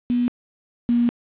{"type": "tone pair in turn", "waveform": "sine", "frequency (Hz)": [243.5, 238.6], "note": ["B3", "A#3"], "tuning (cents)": [-24, 41], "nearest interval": "unison", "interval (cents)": 35, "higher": "first", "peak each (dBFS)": [-17, -15], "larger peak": "second", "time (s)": [[0.1, 0.28], [0.89, 1.09]], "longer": "second", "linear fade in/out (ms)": 0, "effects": ["resampled to 8000 Hz", "7-bit"]}